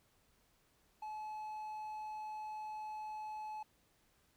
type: tone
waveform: triangle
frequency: 858 Hz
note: A5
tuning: 44 cents flat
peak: -40 dBFS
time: 1.02-3.63 s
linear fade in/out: 5 ms
effects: pink hiss -73 dBFS RMS until 4.36 s